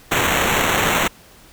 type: noise with sample-and-hold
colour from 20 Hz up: white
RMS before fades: -18 dBFS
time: 0.11-1.08 s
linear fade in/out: 10 ms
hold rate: 4900 Hz
effects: pink hiss -47 dBFS RMS until 1.52 s